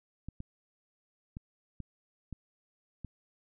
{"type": "clicks", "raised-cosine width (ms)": 5, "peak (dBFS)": -28, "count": 6, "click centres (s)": [0.286, 0.404, 1.369, 1.803, 2.327, 3.047], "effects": []}